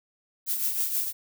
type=noise with tremolo; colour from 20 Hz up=violet; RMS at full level=-25 dBFS; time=0.46-1.13 s; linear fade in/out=50 ms; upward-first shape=triangle; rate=6.3 Hz; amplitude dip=60%; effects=none